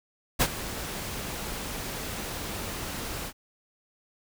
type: noise with ADSR envelope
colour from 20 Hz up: pink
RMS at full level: -20 dBFS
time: 0.39-3.33 s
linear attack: 25 ms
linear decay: 56 ms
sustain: -15 dB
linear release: 63 ms
effects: none